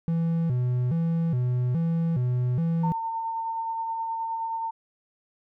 triangle tone with vibrato, 143.7 Hz, D3, 37 cents flat, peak -20 dBFS, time 0.08-2.92 s, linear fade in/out 0 ms, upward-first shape square, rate 1.2 Hz, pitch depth 250 cents each way
sine tone with tremolo, 906 Hz, A#5, 50 cents flat, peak -26 dBFS, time 2.83-4.71 s, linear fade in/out 10 ms, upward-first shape sine, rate 9.5 Hz, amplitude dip 25%
effects none

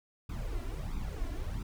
brown noise with flanger, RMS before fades -36 dBFS, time 0.29-1.63 s, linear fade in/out 5 ms, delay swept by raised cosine 0.82 to 3.02 ms, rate 1.5 Hz, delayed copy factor +0.75, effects none

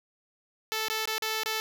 5% pulse tone with dropouts, 438.9 Hz, A4, 4 cents flat, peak -17 dBFS, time 0.72-1.6 s, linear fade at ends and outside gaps 0 ms, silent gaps 0.884-0.9 / 1.055-1.075 / 1.181-1.222 / 1.434-1.459 s, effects none

